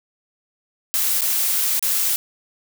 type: noise with dropouts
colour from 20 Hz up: blue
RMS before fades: -20 dBFS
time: 0.94-2.16 s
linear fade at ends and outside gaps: 0 ms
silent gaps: 1.209-1.218 / 1.794-1.826 s
effects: none